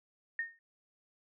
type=tone with exponential decay; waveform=sine; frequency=1839 Hz; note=A#6; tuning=24 cents flat; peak=-29 dBFS; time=0.39-0.59 s; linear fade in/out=2 ms; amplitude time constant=42 ms; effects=none